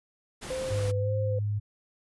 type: noise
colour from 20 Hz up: pink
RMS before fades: -39 dBFS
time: 0.41-0.92 s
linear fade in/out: 20 ms
type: tone with vibrato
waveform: sine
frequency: 513 Hz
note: C5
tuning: 34 cents flat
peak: -30 dBFS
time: 0.5-1.39 s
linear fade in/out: 5 ms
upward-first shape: sine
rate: 1.8 Hz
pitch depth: 37 cents each way
type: tone with pitch glide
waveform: sine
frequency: 101.6 to 103.85 Hz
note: G#2 to G#2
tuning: -38 to 0 cents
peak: -26 dBFS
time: 0.7-1.6 s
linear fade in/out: 20 ms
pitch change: +38 cents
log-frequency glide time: 1-1.08 s
effects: resampled to 24000 Hz